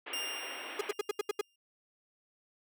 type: band-pass noise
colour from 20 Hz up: white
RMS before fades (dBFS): -44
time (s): 0.06-0.93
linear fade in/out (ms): 10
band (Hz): 270 to 3100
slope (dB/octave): 48
type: tone with exponential decay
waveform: sawtooth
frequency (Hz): 2802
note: F7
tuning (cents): +5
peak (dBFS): -30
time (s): 0.13-1.56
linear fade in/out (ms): 5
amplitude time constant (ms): 310
type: tone bursts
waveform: 45% pulse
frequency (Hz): 413.6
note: G#4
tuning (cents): -7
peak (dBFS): -29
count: 7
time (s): 0.79-1.412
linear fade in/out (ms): 5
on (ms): 22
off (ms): 78
effects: none